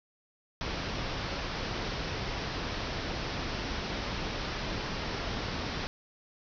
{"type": "low-pass noise", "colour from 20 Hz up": "pink", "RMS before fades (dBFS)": -35, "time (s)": [0.61, 5.87], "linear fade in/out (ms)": 0, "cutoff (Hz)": 5700, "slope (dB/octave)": 96, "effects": []}